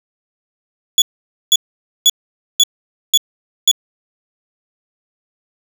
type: tone bursts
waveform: 30% pulse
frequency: 3400 Hz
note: G#7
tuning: 40 cents sharp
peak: -4 dBFS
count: 6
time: 0.98-3.714 s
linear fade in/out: 2 ms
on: 39 ms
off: 500 ms
effects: none